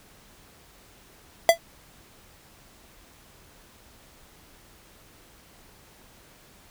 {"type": "tone with exponential decay", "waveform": "square", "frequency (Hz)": 670, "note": "E5", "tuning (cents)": 28, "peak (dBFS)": -9, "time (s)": [1.49, 1.58], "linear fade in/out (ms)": 1, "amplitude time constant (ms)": 18, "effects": ["pink hiss -54 dBFS RMS until 6.7 s"]}